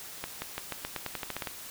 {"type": "accelerating click train", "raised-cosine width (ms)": 0.3, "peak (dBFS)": -17, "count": 13, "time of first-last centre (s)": [0.24, 1.472], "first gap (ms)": 180, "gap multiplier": 0.89, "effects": ["white hiss -44 dBFS RMS until 1.7 s"]}